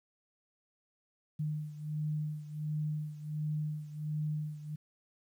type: beating tone pair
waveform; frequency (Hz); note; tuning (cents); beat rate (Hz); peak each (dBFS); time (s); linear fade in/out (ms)
sine; 151.6 / 153; D#3 / D#3; -45 / -29; 1.4; -35 / -39; 1.39-4.76; 10
effects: 11-bit